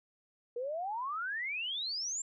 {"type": "exponential sweep", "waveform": "sine", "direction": "up", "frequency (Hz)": [466.2, 7490], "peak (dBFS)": -34, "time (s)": [0.56, 2.22], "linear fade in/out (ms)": 5, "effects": []}